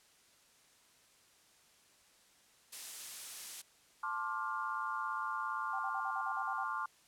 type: noise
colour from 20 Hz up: blue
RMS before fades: -42 dBFS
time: 2.72-3.62 s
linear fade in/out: 10 ms
type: chord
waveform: sine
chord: D minor seventh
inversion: second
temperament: just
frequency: 881 / 1057.2 / 1174.7 / 1409.6 Hz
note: A5 / C6 / D6 / F6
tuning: +2 / +18 / 0 / +16 cents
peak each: -43 / -40 / -40 / -41 dBFS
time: 4.03-6.86 s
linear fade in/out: 5 ms
type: tone bursts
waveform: sine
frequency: 784 Hz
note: G5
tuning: in tune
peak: -39 dBFS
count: 9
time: 5.73-6.639 s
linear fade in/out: 5 ms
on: 61 ms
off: 45 ms
effects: white hiss -66 dBFS RMS until 7.07 s + low-pass 10000 Hz 12 dB/octave